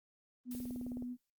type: tone with vibrato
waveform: sine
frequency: 246.5 Hz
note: B3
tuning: 3 cents flat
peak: -39 dBFS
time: 0.45-1.17 s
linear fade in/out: 50 ms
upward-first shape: triangle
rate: 7.9 Hz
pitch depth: 12 cents each way
type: noise with exponential decay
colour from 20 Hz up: blue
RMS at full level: -48 dBFS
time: 0.51-1.3 s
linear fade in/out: 2 ms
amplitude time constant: 170 ms
type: click train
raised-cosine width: 2 ms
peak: -34 dBFS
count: 10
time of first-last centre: 0.55-1.024 s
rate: 19 Hz
effects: noise-tail reverb RT60 0.1 s tail -17 dB re dry + Opus 24 kbps